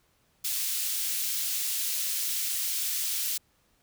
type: high-pass noise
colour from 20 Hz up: white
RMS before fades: -30 dBFS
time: 0.44-3.38 s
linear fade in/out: 10 ms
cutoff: 3000 Hz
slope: 12 dB/octave
effects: pink hiss -68 dBFS RMS until 3.82 s